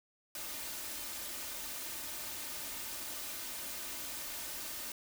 white noise with comb filter, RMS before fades -42 dBFS, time 0.35-4.92 s, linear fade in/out 2 ms, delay 3.3 ms, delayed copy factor +0.5, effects none

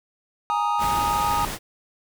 triangle chord, Ab suspended second, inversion none, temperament equal, 830.6 / 932.3 / 1244.5 Hz, Ab5 / Bb5 / Eb6, 0 / 0 / 0 cents, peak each -23 dBFS, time 0.5-1.45 s, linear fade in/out 0 ms
pink noise, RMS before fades -30 dBFS, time 0.78-1.59 s, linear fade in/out 50 ms
effects none

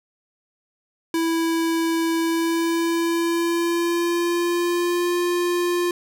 square tone with pitch glide, 329.6 to 351.2 Hz, E4 to F4, 0 to +10 cents, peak -20 dBFS, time 1.14-5.91 s, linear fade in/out 2 ms, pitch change +110 cents, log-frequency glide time 2.19-5.16 s, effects none

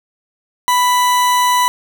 40% pulse tone, 990 Hz, B5, 4 cents sharp, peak -10 dBFS, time 0.68-1.68 s, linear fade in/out 0 ms, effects none

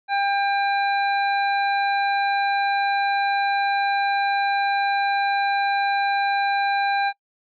harmonic tone, 798 Hz, G5, 31 cents sharp, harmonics 1 / 2 / 3 / 5, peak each -20 / -26 / -30 / -34 dBFS, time 0.08-7.13 s, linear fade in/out 50 ms, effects noise-tail reverb RT60 0.1 s tail -24 dB re dry

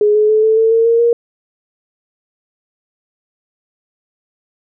sine tone with pitch steps, 418.3 / 425.4 / 432.6 / 439.9 / 447.3 / 454.8 / 462.5 / 470.3 Hz, G#4 / G#4 / A4 / A4 / A4 / A#4 / A#4 / A#4, +12 / +42 / -29 / 0 / +28 / -43 / -14 / +15 cents, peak -8 dBFS, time 0.01-1.13 s, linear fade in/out 2 ms, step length 140 ms, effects none

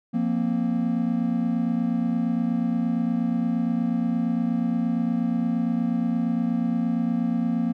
triangle chord, F suspended fourth, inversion none, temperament equal, 174.61 / 233.1 / 261.6 Hz, F3 / Bb3 / C4, 0 / 0 / 0 cents, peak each -26 / -21 / -27 dBFS, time 0.13-7.73 s, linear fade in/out 20 ms, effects none

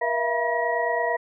sine tone cluster, 476.6 / 655 / 684 / 966 / 1906 Hz, A#4 / E5 / F5 / B5 / A#6, +38 / -11 / -36 / -39 / +38 cents, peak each -28 dBFS, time 0.01-1.17 s, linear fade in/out 10 ms, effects none

